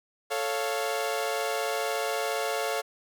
sawtooth chord, A augmented, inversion none, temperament equal, 440 / 554.4 / 698.5 Hz, A4 / C#5 / E#5, 0 / 0 / 0 cents, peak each -28 dBFS, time 0.3-2.82 s, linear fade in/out 20 ms, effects none

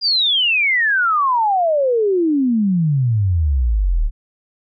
sine exponential sweep, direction down, 4911 to 34.65 Hz, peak -13 dBFS, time 0.01-4.11 s, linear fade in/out 50 ms, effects none

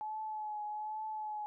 sine tone with vibrato, 854 Hz, G#5, 48 cents sharp, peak -37 dBFS, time 0.01-1.46 s, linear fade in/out 0 ms, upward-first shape triangle, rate 1.2 Hz, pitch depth 33 cents each way, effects none

